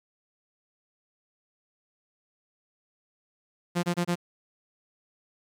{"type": "tone bursts", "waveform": "sawtooth", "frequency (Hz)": 174.6, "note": "F3", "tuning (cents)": 0, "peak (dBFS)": -20, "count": 4, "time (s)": [3.75, 4.157], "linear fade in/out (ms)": 20, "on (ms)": 83, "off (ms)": 25, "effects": ["low-pass 11000 Hz 12 dB/octave", "9-bit"]}